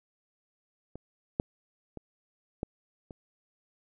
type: clicks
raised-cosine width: 2 ms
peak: -28 / -13 / -27 / -18 / -30 dBFS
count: 5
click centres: 0.956 / 1.399 / 1.973 / 2.631 / 3.108 s
effects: none